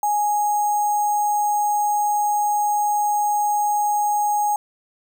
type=tone with sample-and-hold; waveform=sine; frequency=830.6 Hz; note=G#5; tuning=in tune; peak=-17 dBFS; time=0.03-4.56 s; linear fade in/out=2 ms; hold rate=7350 Hz; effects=none